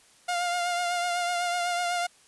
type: tone with vibrato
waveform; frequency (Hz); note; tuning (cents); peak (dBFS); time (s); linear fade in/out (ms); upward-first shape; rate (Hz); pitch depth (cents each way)
sawtooth; 704; F5; +14; -22; 0.28-2.07; 10; triangle; 8; 34
effects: white hiss -58 dBFS RMS until 2.27 s + resampled to 24000 Hz